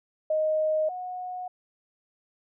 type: tone pair in turn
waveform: sine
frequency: 622.3 / 729.9 Hz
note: D#5 / F#5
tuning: 0 / -24 cents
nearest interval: minor third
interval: 276 cents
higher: second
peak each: -22 / -32 dBFS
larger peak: first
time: 0.3-0.89 / 0.89-1.48 s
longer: neither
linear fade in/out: 5 ms
effects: none